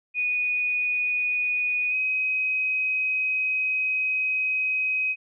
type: tone with pitch glide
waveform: sine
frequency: 2473 to 2526 Hz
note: D#7 to D#7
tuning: -11 to +26 cents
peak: -22 dBFS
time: 0.14-5.16 s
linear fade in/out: 50 ms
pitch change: +37 cents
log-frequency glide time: 1.89-1.95 s
effects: none